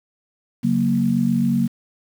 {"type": "chord", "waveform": "sine", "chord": "F# major", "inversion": "second", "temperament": "equal", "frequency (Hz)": [138.59, 185, 233.1], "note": ["C#3", "F#3", "A#3"], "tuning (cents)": [0, 0, 0], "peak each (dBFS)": [-24, -21, -18], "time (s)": [0.63, 1.68], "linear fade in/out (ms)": 20, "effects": ["7-bit"]}